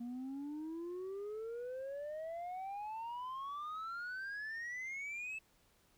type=exponential sweep; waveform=sine; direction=up; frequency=235 to 2637 Hz; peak=-38 dBFS; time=0-5.39 s; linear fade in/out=10 ms; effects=tanh soft clip ceiling -40 dBFS + pink hiss -71 dBFS RMS until 5.97 s